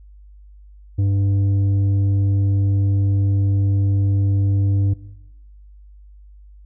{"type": "tone with tanh clipping", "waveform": "triangle", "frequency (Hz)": 98.9, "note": "G2", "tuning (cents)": 16, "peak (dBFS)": -16, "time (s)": [0.98, 4.94], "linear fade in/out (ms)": 10, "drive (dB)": 11, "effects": ["noise-tail reverb RT60 1.0 s tail -19 dB re dry", "added 50 Hz sine -41 dBFS peak until 6.65 s"]}